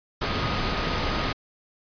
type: tone in noise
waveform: sine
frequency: 1244.5 Hz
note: D#6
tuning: in tune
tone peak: -35 dBFS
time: 0.21-1.33 s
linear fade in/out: 10 ms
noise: pink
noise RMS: -26 dBFS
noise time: 0.21-1.33 s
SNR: -12 dB
effects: resampled to 11025 Hz